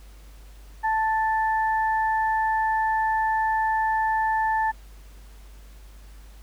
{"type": "tone pair together", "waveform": "sine", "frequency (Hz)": [880, 1760], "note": ["A5", "A6"], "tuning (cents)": [0, 0], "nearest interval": "octave", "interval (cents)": 1200, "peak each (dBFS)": [-21, -28], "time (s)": [0.83, 4.72], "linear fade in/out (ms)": 20, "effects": ["added 50 Hz sine -43 dBFS peak until 6.42 s", "pink hiss -55 dBFS RMS until 6.42 s"]}